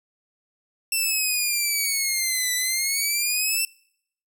10% pulse exponential two-way sweep, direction down then up, 2690 to 1975.5 to 2690 Hz, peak -13 dBFS, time 0.92-3.65 s, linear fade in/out 2 ms, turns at 2.54 s, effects noise-tail reverb RT60 0.7 s tail -25 dB re dry

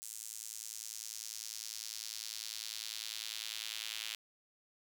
square tone with high-pass filter sweep, 55 Hz, A1, in tune, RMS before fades -44 dBFS, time 0.02-4.15 s, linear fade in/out 0 ms, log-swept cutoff 7700 to 3100 Hz, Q 1.8, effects none

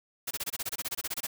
white noise bursts, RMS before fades -33 dBFS, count 16, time 0.27-1.27 s, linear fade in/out 10 ms, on 40 ms, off 24 ms, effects none

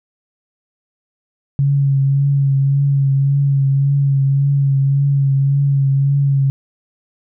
sine tone with vibrato, 138.59 Hz, C#3, in tune, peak -11 dBFS, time 1.59-6.5 s, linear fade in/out 0 ms, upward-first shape triangle, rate 1.8 Hz, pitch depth 31 cents each way, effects none

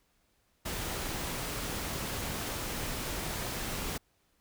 pink noise, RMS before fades -36 dBFS, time 0.65-3.98 s, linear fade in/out 10 ms, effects pink hiss -72 dBFS RMS until 4.4 s

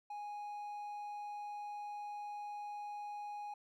triangle tone, 828 Hz, G#5, 5 cents flat, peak -40 dBFS, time 0.1-3.54 s, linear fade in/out 5 ms, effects none

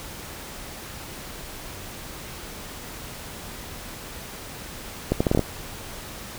accelerating click train, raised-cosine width 2 ms, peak -6 dBFS, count 7, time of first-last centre 5.12-5.393 s, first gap 85 ms, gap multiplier 0.74, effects pink hiss -38 dBFS RMS until 6.38 s

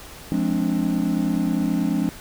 triangle chord, D half-diminished seventh, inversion first, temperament just, 176.2 / 211.4 / 264.3 / 293.7 Hz, F3 / Ab3 / C4 / D4, +16 / +31 / +18 / 0 cents, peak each -23 dBFS, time 0.32-2.09 s, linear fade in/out 0 ms, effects pink hiss -41 dBFS RMS until 2.2 s

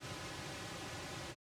pink noise with comb filter, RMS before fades -44 dBFS, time 0-1.35 s, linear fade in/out 50 ms, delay 4.4 ms, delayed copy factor -0.6, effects high-pass 100 Hz 12 dB/octave + low-pass 7000 Hz 12 dB/octave

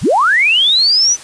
sine linear sweep, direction up, 42.82 to 6090 Hz, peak -8 dBFS, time 0.01-1.17 s, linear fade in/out 50 ms, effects white hiss -34 dBFS RMS until 1.23 s + resampled to 22050 Hz

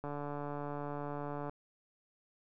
click train, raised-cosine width 1 ms, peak -27 dBFS, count 212, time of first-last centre 0.04-1.495 s, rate 145 Hz, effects none

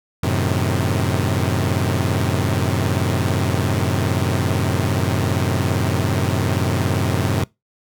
sawtooth chord, F# diminished seventh, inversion none, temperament equal, 92.5 / 110 / 130.81 / 155.56 Hz, F#2 / A2 / C3 / Eb3, 0 / 0 / 0 / 0 cents, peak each -17 / -19 / -19 / -22 dBFS, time 0.23-7.44 s, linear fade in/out 5 ms, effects noise-tail reverb RT60 0.2 s tail -23 dB re dry

